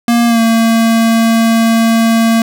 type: tone with pitch glide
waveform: square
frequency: 235.5 to 227.3 Hz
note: A#3 to A#3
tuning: +18 to -43 cents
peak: -8 dBFS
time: 0.08-2.42 s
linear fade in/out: 2 ms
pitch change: -61 cents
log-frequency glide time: 0.27-0.4 s
effects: none